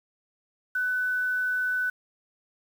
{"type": "tone with quantisation", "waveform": "sine", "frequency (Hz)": 1499, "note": "F#6", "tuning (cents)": 22, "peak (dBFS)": -24, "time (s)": [0.75, 1.9], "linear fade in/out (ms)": 5, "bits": 8, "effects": []}